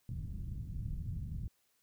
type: low-pass noise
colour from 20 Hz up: white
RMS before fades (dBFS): -40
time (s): 0.09-1.48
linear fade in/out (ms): 2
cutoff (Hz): 140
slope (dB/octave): 24
effects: white hiss -75 dBFS RMS until 1.82 s